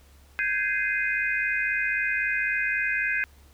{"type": "chord", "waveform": "sine", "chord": "Ab major seventh", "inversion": "third", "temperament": "just", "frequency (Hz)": [1557.4, 1661.2, 2077, 2492], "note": ["G6", "Ab6", "C7", "Eb7"], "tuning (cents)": [-12, 0, -13, 2], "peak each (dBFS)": -29, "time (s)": [0.39, 3.24], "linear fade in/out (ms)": 0, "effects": ["added 70 Hz sine -52 dBFS peak until 3.53 s", "pink hiss -59 dBFS RMS until 3.53 s"]}